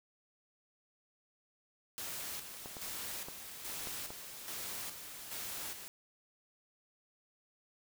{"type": "noise with tremolo", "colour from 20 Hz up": "white", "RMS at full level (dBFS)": -42, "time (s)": [1.98, 5.88], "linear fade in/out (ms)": 0, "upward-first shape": "square", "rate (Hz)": 1.2, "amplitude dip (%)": 50}
{"type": "clicks", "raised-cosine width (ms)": 1, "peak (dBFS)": -31, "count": 5, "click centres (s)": [2.659, 2.768, 3.285, 3.872, 4.105]}
{"effects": []}